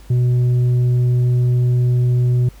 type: tone with tanh clipping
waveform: sine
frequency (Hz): 123.47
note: B2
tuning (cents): 0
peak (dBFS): -13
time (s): 0.1-2.49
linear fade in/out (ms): 5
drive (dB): 4
effects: added 50 Hz sine -39 dBFS peak until 2.6 s + pink hiss -49 dBFS RMS until 2.6 s